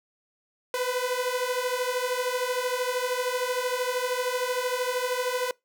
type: beating tone pair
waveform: sawtooth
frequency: 493.9 / 506.9 Hz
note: B4 / B4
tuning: 0 / +45 cents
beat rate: 13 Hz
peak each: -25 dBFS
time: 0.74-5.51 s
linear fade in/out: 2 ms
effects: noise-tail reverb RT60 0.2 s tail -24 dB re dry